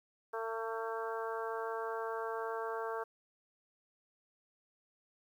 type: harmonic tone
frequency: 225.3 Hz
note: A3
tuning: 41 cents sharp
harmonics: 2 / 3 / 4 / 5 / 6 / 7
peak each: -39 / -44 / -43 / -44 / -46 / -47 dBFS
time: 0.33-3.04 s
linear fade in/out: 10 ms
effects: 11-bit